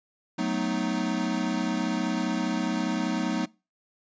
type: chord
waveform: square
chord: B dominant seventh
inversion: second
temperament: equal with one note detuned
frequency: 185 / 220 / 250.1 / 311.1 Hz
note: F#3 / A3 / B3 / D#4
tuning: 0 / 0 / +22 / 0 cents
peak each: -32 dBFS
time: 0.38-3.46 s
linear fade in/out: 10 ms
effects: noise-tail reverb RT60 0.3 s tail -24 dB re dry + resampled to 16000 Hz